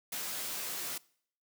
white noise with comb filter, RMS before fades -38 dBFS, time 0.12-0.98 s, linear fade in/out 5 ms, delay 16 ms, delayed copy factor -0.8, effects noise-tail reverb RT60 0.6 s tail -23 dB re dry + high-pass 150 Hz 12 dB/octave

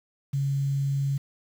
sine tone with quantisation, 138.59 Hz, C#3, in tune, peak -23 dBFS, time 0.33-1.18 s, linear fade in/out 10 ms, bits 8, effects none

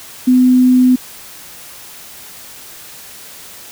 sine tone, 252.9 Hz, B3, 41 cents sharp, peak -6 dBFS, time 0.27-0.96 s, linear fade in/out 10 ms, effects white hiss -35 dBFS RMS until 3.71 s

